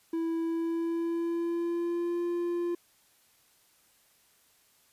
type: tone with pitch glide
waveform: triangle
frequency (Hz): 329.6 to 346.6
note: E4 to F4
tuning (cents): 0 to -13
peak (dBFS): -26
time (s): 0.13-2.75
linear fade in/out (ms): 5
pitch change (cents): +87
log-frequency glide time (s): 0.41-2.23
effects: white hiss -65 dBFS RMS until 4.92 s + resampled to 32000 Hz